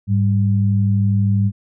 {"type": "tone pair together", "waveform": "sine", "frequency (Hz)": [103.83, 196.28], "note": ["G#2", "G3"], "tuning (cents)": [0, 2], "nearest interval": "major seventh", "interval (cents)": 1102, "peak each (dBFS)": [-14, -19], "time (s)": [0.07, 1.52], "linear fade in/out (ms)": 50, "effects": []}